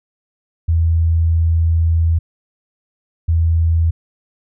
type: tone bursts at uneven times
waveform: sine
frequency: 82.41 Hz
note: E2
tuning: in tune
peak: -11 dBFS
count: 2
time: 0.68-2.19 / 3.28-3.91 s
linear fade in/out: 10 ms
effects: none